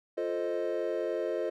triangle chord, F dominant seventh, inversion none, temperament equal, 349.2 / 440 / 523.3 / 622.3 Hz, F4 / A4 / C5 / Eb5, 0 / 0 / 0 / 0 cents, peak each -33 dBFS, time 0.17-1.5 s, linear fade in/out 10 ms, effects none

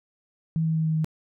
sine tone with pitch steps, 161.4 / 160.38 / 159.36 / 158.35 / 157.35 Hz, E3 / E3 / D#3 / D#3 / D#3, -36 / -47 / +42 / +31 / +20 cents, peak -21 dBFS, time 0.56-1.045 s, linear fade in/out 0 ms, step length 97 ms, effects none

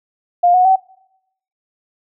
sine tone with pitch steps, 704 / 732.2 / 761.5 Hz, F5 / F#5 / F#5, +14 / -18 / +50 cents, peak -8 dBFS, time 0.43-0.76 s, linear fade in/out 10 ms, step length 110 ms, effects noise-tail reverb RT60 0.8 s tail -23 dB re dry

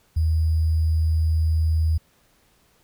sine tone with sample-and-hold, 79.8 Hz, D#2, 44 cents sharp, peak -17 dBFS, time 0.16-1.98 s, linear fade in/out 10 ms, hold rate 4900 Hz, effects pink hiss -61 dBFS RMS until 2.83 s

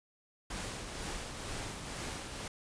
pink noise with tremolo, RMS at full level -39 dBFS, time 0.5-2.48 s, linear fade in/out 5 ms, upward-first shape triangle, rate 2.1 Hz, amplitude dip 45%, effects resampled to 22050 Hz

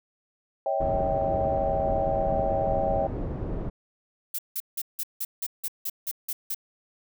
sine chord, C# diminished, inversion none, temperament equal with one note detuned, 554.4 / 643.1 / 784 Hz, C#5 / E5 / G5, 0 / -43 / 0 cents, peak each -28 dBFS, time 0.66-3.07 s, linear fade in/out 2 ms
pink low-pass noise, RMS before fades -31 dBFS, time 0.8-3.7 s, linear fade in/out 10 ms, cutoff 500 Hz, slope 12 dB/octave
violet noise bursts, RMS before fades -30 dBFS, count 11, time 4.34-6.546 s, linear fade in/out 5 ms, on 46 ms, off 170 ms
effects none

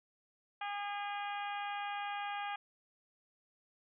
harmonic tone, 407.3 Hz, G#4, 34 cents flat, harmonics 2 / 3 / 4 / 5 / 6 / 7 / 8, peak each -39 / -45 / -46 / -50 / -48 / -52 / -53 dBFS, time 0.61-2.56 s, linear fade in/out 5 ms, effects none

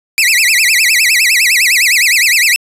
sawtooth tone with vibrato, 2263 Hz, C#7, 35 cents sharp, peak -4 dBFS, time 0.18-2.56 s, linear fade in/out 0 ms, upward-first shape sine, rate 9.8 Hz, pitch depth 290 cents each way, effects resampled to 32000 Hz

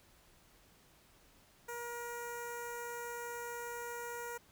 10% pulse tone with notch filter, 475.2 Hz, A#4, 33 cents sharp, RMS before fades -43 dBFS, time 1.68-4.38 s, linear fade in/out 10 ms, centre 3300 Hz, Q 0.62, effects pink hiss -65 dBFS RMS until 4.51 s

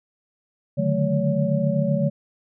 sine tone cluster, 143.3 / 151.1 / 183.3 / 216.6 / 566 Hz, D3 / D3 / F#3 / A3 / C#5, -42 / +50 / -16 / -27 / +36 cents, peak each -25 dBFS, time 0.77-2.1 s, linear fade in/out 20 ms, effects none

